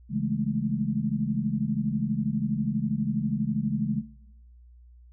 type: chord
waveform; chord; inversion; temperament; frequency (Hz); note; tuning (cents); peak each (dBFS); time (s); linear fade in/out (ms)
sine; A major seventh; first; equal; 138.59 / 164.81 / 207.7 / 220; C#3 / E3 / G#3 / A3; 0 / 0 / 0 / 0; -31 / -34 / -28 / -31; 0.09-4.03; 50
effects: noise-tail reverb RT60 0.8 s tail -17 dB re dry + added 60 Hz sine -49 dBFS peak until 5.12 s